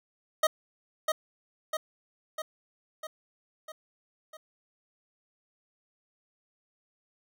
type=tone with echo; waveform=25% pulse; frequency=626 Hz; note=D#5; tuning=10 cents sharp; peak=-17 dBFS; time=0.43-0.47 s; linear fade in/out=5 ms; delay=650 ms; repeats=6; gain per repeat=-4 dB; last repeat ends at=4.37 s; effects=none